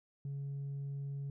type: tone with tanh clipping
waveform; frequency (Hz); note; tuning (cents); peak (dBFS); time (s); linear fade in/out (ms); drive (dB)
triangle; 139.7; C#3; +14; -38; 0.25-1.3; 2; 6
effects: none